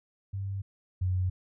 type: tone pair in turn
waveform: sine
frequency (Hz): 98 / 91.97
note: G2 / F#2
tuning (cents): 0 / -10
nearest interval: minor second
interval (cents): 110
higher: first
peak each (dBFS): -31 / -25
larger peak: second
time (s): 0.33-0.62 / 1.01-1.3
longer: neither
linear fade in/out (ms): 10
effects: none